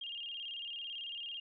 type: tone with vibrato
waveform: sine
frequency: 3012 Hz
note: F#7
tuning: 30 cents sharp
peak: -40 dBFS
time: 0.01-1.4 s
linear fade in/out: 5 ms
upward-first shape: square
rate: 18 Hz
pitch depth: 110 cents each way
effects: none